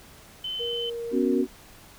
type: tone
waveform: sine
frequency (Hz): 3057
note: G7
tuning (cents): -44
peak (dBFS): -29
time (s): 0.44-0.9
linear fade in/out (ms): 5
type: tone with pitch glide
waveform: sine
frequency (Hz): 472.5 to 467.1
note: A#4 to A#4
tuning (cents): +23 to +3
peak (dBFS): -30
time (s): 0.59-1.43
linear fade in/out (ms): 20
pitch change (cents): -20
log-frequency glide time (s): 0.75-1.03
type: chord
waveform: sine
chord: B suspended second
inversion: none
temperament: just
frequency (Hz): 246.9 / 277.8 / 370.4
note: B3 / C#4 / F#4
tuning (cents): 0 / +4 / +2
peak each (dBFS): -25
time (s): 1.11-1.47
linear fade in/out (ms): 50
effects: pink hiss -50 dBFS RMS until 1.98 s